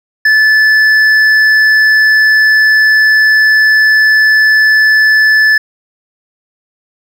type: tone with hard clipping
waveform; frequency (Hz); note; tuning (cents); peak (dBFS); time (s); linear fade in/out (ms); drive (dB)
sine; 1740; A6; -20; -6; 0.25-5.58; 5; 5
effects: none